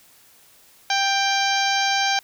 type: harmonic tone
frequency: 788 Hz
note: G5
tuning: 9 cents sharp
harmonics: 1 / 2 / 3 / 4 / 5 / 6 / 7 / 8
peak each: -22 / -25 / -27 / -28 / -29 / -30 / -30 / -31 dBFS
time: 0.9-2.19 s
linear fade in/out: 2 ms
effects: white hiss -53 dBFS RMS until 2.23 s